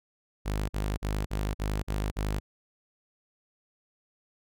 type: tone bursts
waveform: sawtooth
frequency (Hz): 51.3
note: G#1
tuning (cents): -21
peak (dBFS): -24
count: 7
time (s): 0.45-2.4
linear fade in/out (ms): 20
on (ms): 240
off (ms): 45
effects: none